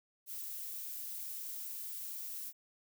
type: noise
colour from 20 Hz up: violet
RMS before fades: -43 dBFS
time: 0.26-2.53 s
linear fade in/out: 50 ms
effects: none